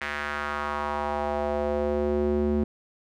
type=tone with band-pass filter sweep; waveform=square; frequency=73.42 Hz; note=D2; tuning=in tune; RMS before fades=-27 dBFS; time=0.01-2.64 s; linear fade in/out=5 ms; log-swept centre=1900 to 280 Hz; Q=2.3; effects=none